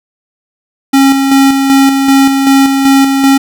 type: tone with tremolo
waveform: square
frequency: 272.2 Hz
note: C#4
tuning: 31 cents flat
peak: -4 dBFS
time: 0.93-3.38 s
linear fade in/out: 10 ms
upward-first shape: square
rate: 2.6 Hz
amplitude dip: 40%
effects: none